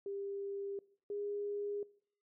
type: tone pair in turn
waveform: sine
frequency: 398.2 / 408.9 Hz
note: G4 / G#4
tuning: +27 / -27 cents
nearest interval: unison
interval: 46 cents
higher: second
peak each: -38 / -37 dBFS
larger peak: second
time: 0.06-0.79 / 1.1-1.83 s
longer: neither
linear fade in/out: 2 ms
effects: noise-tail reverb RT60 0.6 s tail -22 dB re dry